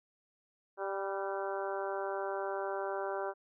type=harmonic tone with a mistuned harmonic; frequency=196 Hz; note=G3; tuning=in tune; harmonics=2 / 3 / 4 / 5 / 6 / 7 / 8; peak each=-38 / -39 / -41 / -43 / -47 / -45 / -47 dBFS; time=0.77-3.34 s; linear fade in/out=50 ms; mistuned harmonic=8; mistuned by=-37 cents; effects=none